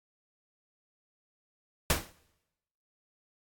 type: noise with exponential decay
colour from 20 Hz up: pink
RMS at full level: -22 dBFS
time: 1.9-2.12 s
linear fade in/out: 2 ms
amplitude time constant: 46 ms
effects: noise-tail reverb RT60 0.9 s tail -22 dB re dry + AAC 64 kbps